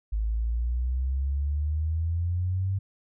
sine exponential sweep, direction up, 52.4 to 97.9 Hz, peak -24 dBFS, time 0.12-2.79 s, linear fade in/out 10 ms, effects none

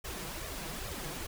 pink noise with flanger, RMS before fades -40 dBFS, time 0.04-1.27 s, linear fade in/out 10 ms, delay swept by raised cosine 1.6 to 6.2 ms, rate 2.4 Hz, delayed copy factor +0.8, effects none

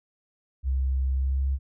sine tone with pitch glide, 66 to 67.7 Hz, C2 to C#2, +16 to -40 cents, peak -22 dBFS, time 0.63-1.59 s, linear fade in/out 50 ms, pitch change +44 cents, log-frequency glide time 1.13-1.48 s, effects none

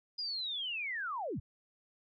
sine linear sweep, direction down, 4978 to 60 Hz, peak -35 dBFS, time 0.18-1.4 s, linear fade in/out 10 ms, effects none

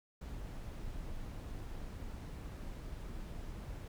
brown noise, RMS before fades -44 dBFS, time 0.21-3.88 s, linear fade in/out 5 ms, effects none

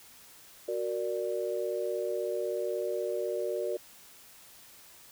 sine chord, Gb augmented, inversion none, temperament equal, 370 / 466.2 / 587.3 Hz, Gb4 / Bb4 / D5, 0 / 0 / 0 cents, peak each -34 dBFS, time 0.68-3.77 s, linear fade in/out 5 ms, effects white hiss -54 dBFS RMS until 5.11 s

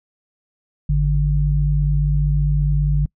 sine tone pair together, 51.91 / 146.83 Hz, G#1 / D3, 0 / 0 cents, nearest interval octave + tritone, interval 1800 cents, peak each -17 dBFS, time 0.89-3.06 s, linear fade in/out 5 ms, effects noise-tail reverb RT60 0.1 s tail -26 dB re dry

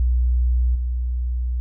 sine tone with level steps, 61.2 Hz, B1, 15 cents flat, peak -15 / -20 dBFS, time 0-1.6 s, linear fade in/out 0 ms, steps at 0.75 s, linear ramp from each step 5 ms, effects none

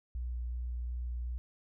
sine tone with vibrato, 60.5 Hz, B1, 35 cents flat, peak -34 dBFS, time 0.15-1.38 s, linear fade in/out 0 ms, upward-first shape square, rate 2.7 Hz, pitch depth 10 cents each way, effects none

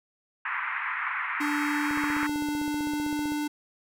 white band-pass noise, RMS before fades -31 dBFS, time 0.45-2.27 s, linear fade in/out 5 ms, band 960 to 2200 Hz, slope 48 dB/octave
square tone with pitch glide, 293.7 to 296.9 Hz, D4 to D4, 0 to +19 cents, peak -28 dBFS, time 1.4-3.48 s, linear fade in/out 10 ms, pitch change +19 cents, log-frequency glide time 1.64-2.94 s
click train, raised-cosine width 2 ms, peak -27 dBFS, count 23, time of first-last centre 1.91-3.32 s, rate 15.6 Hz
effects none

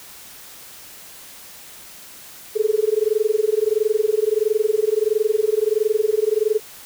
sine tone with amplitude modulation, 430 Hz, A4, 40 cents flat, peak -12 dBFS, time 2.55-6.6 s, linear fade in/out 20 ms, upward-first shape sine, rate 21.5 Hz, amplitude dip 100%, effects white hiss -41 dBFS RMS until 6.85 s

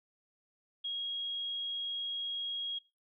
sine tone, 3286 Hz, G#7, 19 cents flat, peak -34 dBFS, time 0.84-2.79 s, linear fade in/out 10 ms, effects noise-tail reverb RT60 0.3 s tail -22 dB re dry

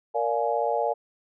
sine chord, Bb dominant seventh, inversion none, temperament just, 466.2 / 582.7 / 699.2 / 839.1 Hz, Bb4 / D5 / F5 / Ab5, 0 / -14 / +2 / +18 cents, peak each -28 dBFS, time 0.14-0.94 s, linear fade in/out 20 ms, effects none

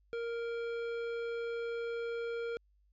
triangle tone with hard clipping, 466.2 Hz, A#4, in tune, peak -37 dBFS, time 0.13-2.57 s, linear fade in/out 0 ms, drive 16 dB, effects added 50 Hz sine -66 dBFS peak until 2.92 s + resampled to 16000 Hz

